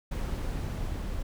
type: noise with level ramp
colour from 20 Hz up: brown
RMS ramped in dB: -31 to -34 dBFS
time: 0.11-1.23 s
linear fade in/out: 10 ms
effects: none